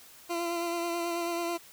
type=tone with vibrato; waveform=20% pulse; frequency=341.6 Hz; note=F4; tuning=38 cents flat; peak=-25 dBFS; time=0.29-1.58 s; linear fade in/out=20 ms; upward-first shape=sine; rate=9.2 Hz; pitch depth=23 cents each way; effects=white hiss -53 dBFS RMS until 1.72 s